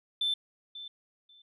sine tone with echo, 3537 Hz, A7, 8 cents sharp, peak -25 dBFS, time 0.21-0.34 s, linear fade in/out 5 ms, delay 540 ms, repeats 2, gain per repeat -15 dB, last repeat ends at 1.42 s, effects tanh soft clip ceiling -23 dBFS

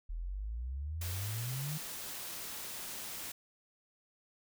sine exponential sweep, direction up, 38.99 to 158.1 Hz, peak -36 dBFS, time 0.09-1.78 s, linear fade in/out 10 ms
white noise, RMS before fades -43 dBFS, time 1.01-3.32 s, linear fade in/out 5 ms
effects none

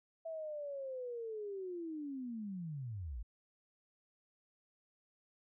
sine linear sweep, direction down, 659.3 to 47.44 Hz, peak -40 dBFS, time 0.25-3.23 s, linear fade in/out 10 ms, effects none

